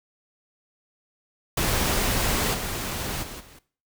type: noise with level steps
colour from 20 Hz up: pink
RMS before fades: -24 / -30 / -38 / -49 dBFS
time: 1.57-3.59 s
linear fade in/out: 5 ms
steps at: 2.53 / 3.22 / 3.39 s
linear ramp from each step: 20 ms
effects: noise-tail reverb RT60 0.4 s tail -17 dB re dry